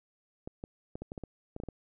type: clicks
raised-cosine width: 2 ms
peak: -26 dBFS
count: 11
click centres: 0.475 / 0.639 / 0.955 / 1.02 / 1.119 / 1.178 / 1.237 / 1.564 / 1.601 / 1.636 / 1.687 s
effects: none